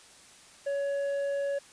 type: tone with tanh clipping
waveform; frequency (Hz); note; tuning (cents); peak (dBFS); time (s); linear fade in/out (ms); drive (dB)
triangle; 561; C#5; +21; -29; 0.66-1.59; 10; 10
effects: white hiss -54 dBFS RMS until 1.72 s + resampled to 22050 Hz